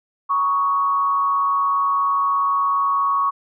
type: tone with frequency modulation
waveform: sine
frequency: 1112 Hz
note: C#6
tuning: 5 cents sharp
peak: -16 dBFS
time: 0.29-3.31 s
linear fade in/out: 20 ms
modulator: 153 Hz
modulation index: 0.42
effects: none